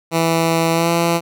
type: tone with pitch glide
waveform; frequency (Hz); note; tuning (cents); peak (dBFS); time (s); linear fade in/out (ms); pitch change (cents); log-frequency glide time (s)
10% pulse; 164.81 to 169.05; E3 to E3; 0 to +44; -6; 0.11-1.21; 50; +44; 0.72-0.9
effects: none